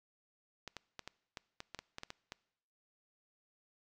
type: clicks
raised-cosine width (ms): 0.2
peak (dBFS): -26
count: 12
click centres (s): 0.677 / 0.767 / 0.993 / 1.076 / 1.372 / 1.604 / 1.747 / 1.79 / 1.984 / 2.034 / 2.104 / 2.321
effects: noise-tail reverb RT60 0.8 s tail -23 dB re dry